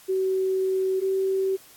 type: tone pair in turn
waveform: sine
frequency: 378.8 / 383.6 Hz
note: F#4 / G4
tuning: +41 / -37 cents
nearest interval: unison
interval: 22 cents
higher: second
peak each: -21 dBFS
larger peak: neither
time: 0.08-1.01 / 1.01-1.57 s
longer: first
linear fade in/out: 20 ms
effects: white hiss -51 dBFS RMS until 1.76 s + AAC 64 kbps